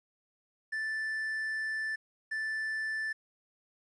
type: tone bursts at uneven times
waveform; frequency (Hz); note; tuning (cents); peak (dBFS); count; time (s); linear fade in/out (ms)
triangle; 1760; A6; 0; -30; 2; 0.72-1.96 / 2.31-3.13; 10
effects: resampled to 24000 Hz + 11-bit